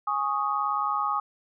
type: chord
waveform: sine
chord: Ab suspended fourth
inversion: none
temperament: just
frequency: 830.6 / 1107.5 / 1245.9 Hz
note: Ab5 / Db6 / Eb6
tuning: 0 / -2 / +2 cents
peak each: -30 / -29 / -27 dBFS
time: 0.07-1.2 s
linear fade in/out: 5 ms
effects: none